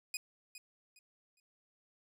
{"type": "tone with echo", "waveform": "15% pulse", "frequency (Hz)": 2489, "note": "D#7", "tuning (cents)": 0, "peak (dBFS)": -29, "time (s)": [0.14, 0.17], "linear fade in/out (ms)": 2, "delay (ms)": 410, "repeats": 3, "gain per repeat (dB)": -12, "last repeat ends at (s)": 1.4, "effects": []}